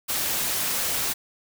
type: noise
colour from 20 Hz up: white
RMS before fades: -26 dBFS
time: 0.08-1.14 s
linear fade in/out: 20 ms
effects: none